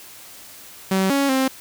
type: tone with pitch steps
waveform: sawtooth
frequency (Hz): 190.7 / 278 / 264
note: G3 / C#4 / C4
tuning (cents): -47 / +5 / +16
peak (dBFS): -13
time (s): 0.91-1.48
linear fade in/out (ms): 5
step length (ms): 190
effects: white hiss -42 dBFS RMS until 1.6 s